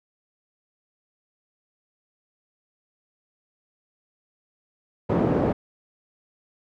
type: band-pass noise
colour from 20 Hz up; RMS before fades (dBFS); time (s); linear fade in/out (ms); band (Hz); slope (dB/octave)
pink; -22; 5.09-5.53; 10; 150 to 600; 12
effects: none